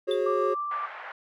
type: chord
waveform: triangle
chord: F# suspended second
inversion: none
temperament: equal with one note detuned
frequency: 370 / 415.3 / 541.1 Hz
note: F#4 / G#4 / C#5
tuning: 0 / 0 / -42 cents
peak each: -26 dBFS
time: 0.07-0.55 s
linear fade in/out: 20 ms
type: tone with exponential decay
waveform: triangle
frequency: 3520 Hz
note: A7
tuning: in tune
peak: -28 dBFS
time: 0.11-0.22 s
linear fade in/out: 2 ms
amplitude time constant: 22 ms
type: tone with tremolo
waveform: sine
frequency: 1174.7 Hz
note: D6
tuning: in tune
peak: -27 dBFS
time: 0.26-0.86 s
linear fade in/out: 5 ms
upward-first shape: triangle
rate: 6.7 Hz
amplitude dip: 25%
type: band-pass noise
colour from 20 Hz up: white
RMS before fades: -40 dBFS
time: 0.71-1.12 s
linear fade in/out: 2 ms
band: 670 to 1800 Hz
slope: 24 dB/octave
effects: none

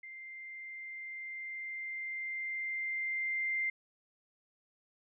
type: tone with level ramp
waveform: sine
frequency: 2093 Hz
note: C7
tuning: in tune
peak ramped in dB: -45 to -30 dBFS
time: 0.03-3.7 s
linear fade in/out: 5 ms
effects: none

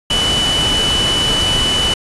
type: tone in noise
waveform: sine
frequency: 2977 Hz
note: F#7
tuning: 10 cents sharp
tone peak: -14 dBFS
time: 0.1-1.94 s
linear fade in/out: 5 ms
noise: pink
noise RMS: -19 dBFS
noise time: 0.1-1.94 s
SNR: +2 dB
effects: resampled to 24000 Hz

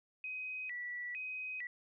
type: tone with vibrato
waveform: sine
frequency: 2217 Hz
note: C#7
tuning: in tune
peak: -39 dBFS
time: 0.24-1.67 s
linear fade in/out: 2 ms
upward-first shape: square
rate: 1.1 Hz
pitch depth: 220 cents each way
effects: none

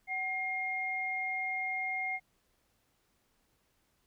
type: tone pair together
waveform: sine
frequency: 753 / 2130 Hz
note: F#5 / C7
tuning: +30 / +30 cents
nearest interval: octave + tritone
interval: 1800 cents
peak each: -38 / -33 dBFS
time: 0.07-2.2 s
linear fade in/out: 50 ms
effects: pink hiss -74 dBFS RMS until 4.06 s

